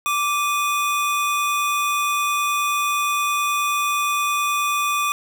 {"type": "tone pair together", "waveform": "square", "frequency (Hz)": [1169, 2480], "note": ["D6", "D#7"], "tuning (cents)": [-8, -6], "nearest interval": "octave + minor second", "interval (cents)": 1302, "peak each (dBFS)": [-21, -25], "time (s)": [0.06, 5.12], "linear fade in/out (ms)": 0, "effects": []}